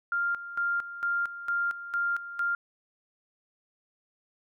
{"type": "tone with tremolo", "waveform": "sine", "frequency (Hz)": 1396.9, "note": "F6", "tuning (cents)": 0, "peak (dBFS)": -25, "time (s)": [0.12, 2.55], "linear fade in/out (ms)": 2, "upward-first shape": "square", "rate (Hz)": 2.2, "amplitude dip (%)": 75, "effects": []}